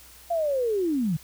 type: linear sweep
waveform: sine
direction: down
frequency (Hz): 698.5 to 144.5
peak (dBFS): -22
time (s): 0.3-1.17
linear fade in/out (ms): 10
effects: added 60 Hz sine -55 dBFS peak until 1.23 s + white hiss -50 dBFS RMS until 1.23 s